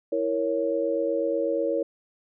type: chord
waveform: sine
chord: A# diminished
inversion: second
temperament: equal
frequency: 329.6 / 466.2 / 554.4 Hz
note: E4 / A#4 / C#5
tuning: 0 / 0 / 0 cents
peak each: -29 / -27 / -26 dBFS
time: 0.12-1.83 s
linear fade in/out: 5 ms
effects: none